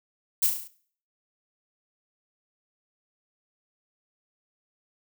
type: noise with echo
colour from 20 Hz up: violet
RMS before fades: -21 dBFS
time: 0.42-0.47 s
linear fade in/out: 10 ms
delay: 35 ms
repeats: 6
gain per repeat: -4 dB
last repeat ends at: 0.68 s
effects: noise-tail reverb RT60 0.5 s tail -17 dB re dry